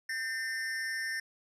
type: tone with amplitude modulation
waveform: square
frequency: 1811 Hz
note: A6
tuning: 49 cents sharp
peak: -30 dBFS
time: 0.09-1.2 s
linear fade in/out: 5 ms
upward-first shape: sine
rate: 239 Hz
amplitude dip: 75%
effects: low-pass 10000 Hz 12 dB/octave